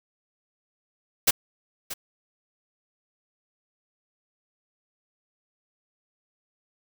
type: noise with echo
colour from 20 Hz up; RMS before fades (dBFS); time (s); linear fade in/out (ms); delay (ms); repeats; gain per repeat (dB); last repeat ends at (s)
white; -18; 1.27-1.31; 10; 630; 1; -15; 1.94
effects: none